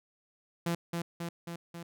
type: tone with echo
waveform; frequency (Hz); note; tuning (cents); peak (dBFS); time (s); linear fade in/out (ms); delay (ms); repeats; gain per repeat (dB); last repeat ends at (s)
sawtooth; 170; F3; -46; -25; 0.66-0.75; 5; 270; 4; -3; 1.83
effects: none